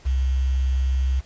sine tone with quantisation, 65.41 Hz, C2, in tune, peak -18 dBFS, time 0.05-1.21 s, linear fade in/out 20 ms, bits 7, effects pink hiss -51 dBFS RMS until 1.25 s + resampled to 16000 Hz

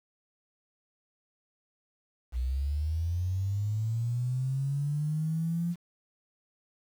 sine linear sweep, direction up, 59.3 to 174.61 Hz, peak -27 dBFS, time 2.32-5.76 s, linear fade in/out 50 ms, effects 9-bit

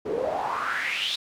pink noise with band-pass filter sweep, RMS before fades -28 dBFS, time 0.05-1.16 s, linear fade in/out 10 ms, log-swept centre 370 to 3900 Hz, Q 6.5, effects none

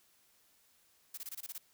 blue noise bursts, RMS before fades -43 dBFS, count 8, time 1.14-1.581 s, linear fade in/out 5 ms, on 35 ms, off 23 ms, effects white hiss -69 dBFS RMS until 1.73 s

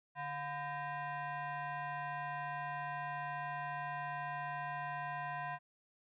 sine tone with frequency modulation, 147.6 Hz, D3, 9 cents sharp, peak -38 dBFS, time 0.15-5.59 s, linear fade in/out 50 ms, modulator 861 Hz, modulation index 1.9, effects none

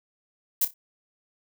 violet noise with echo, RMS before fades -22 dBFS, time 0.61-0.65 s, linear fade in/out 5 ms, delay 30 ms, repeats 3, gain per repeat -12 dB, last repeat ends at 0.74 s, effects none

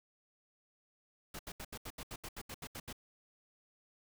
pink noise bursts, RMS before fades -45 dBFS, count 13, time 1.34-2.928 s, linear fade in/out 5 ms, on 52 ms, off 76 ms, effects none

